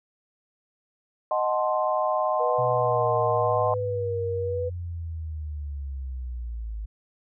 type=chord; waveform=sine; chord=D# diminished seventh; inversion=none; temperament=equal with one note detuned; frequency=622.3 / 740 / 866.9 / 1046.5 Hz; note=D#5 / F#5 / A5 / C6; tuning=0 / 0 / -26 / 0 cents; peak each=-25 / -28 / -31 / -27 dBFS; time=1.31-3.74 s; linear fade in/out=2 ms
type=tone with vibrato; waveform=sine; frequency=484.6 Hz; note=B4; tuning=33 cents flat; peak=-26 dBFS; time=2.39-4.7 s; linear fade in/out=20 ms; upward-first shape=sine; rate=0.94 Hz; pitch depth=53 cents each way
type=linear sweep; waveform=sine; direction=down; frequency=125.1 to 51.91 Hz; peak=-30 dBFS; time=2.58-6.86 s; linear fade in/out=10 ms
effects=none